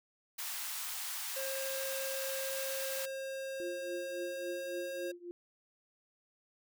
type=high-pass noise; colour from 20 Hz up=white; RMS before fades=-40 dBFS; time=0.38-3.06 s; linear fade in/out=10 ms; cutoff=800 Hz; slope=24 dB/octave
type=tone with pitch glide; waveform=square; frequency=536 to 539.1 Hz; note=C5 to C#5; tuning=+42 to -48 cents; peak=-39 dBFS; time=1.36-5.12 s; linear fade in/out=10 ms; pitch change=+10 cents; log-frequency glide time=3.54-4.82 s
type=tone with tremolo; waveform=sine; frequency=349.7 Hz; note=F4; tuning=2 cents sharp; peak=-37 dBFS; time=3.6-5.31 s; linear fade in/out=0 ms; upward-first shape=triangle; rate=3.6 Hz; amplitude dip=95%
effects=none